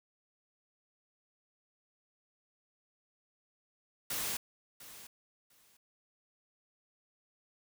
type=noise with echo; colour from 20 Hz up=white; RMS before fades=-36 dBFS; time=4.1-4.37 s; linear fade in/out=5 ms; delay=700 ms; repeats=2; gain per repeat=-15 dB; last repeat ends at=5.77 s; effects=none